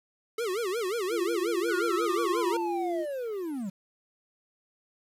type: tone with vibrato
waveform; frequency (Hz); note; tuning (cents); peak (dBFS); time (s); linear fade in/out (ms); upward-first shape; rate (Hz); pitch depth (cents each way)
square; 416.1; G#4; +3; -29; 0.38-2.57; 5; sine; 5.6; 250
type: tone with pitch glide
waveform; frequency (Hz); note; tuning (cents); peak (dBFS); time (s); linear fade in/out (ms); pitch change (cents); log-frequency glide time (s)
sine; 342.9 to 345.1; F4 to F4; -32 to -21; -29; 1.09-3.06; 50; +11; 2.06-2.73
type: linear sweep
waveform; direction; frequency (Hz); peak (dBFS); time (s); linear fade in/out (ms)
triangle; down; 1489 to 179.2; -29; 1.68-3.7; 10
effects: resampled to 32000 Hz + 9-bit